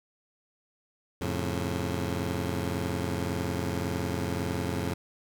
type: chord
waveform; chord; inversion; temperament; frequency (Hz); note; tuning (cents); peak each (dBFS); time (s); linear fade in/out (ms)
15% pulse; F augmented; none; just; 87.31 / 109.13 / 136.42; F2 / A2 / C#3; 0 / -14 / -27; -25 / -29 / -29; 1.21-4.94; 5
effects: none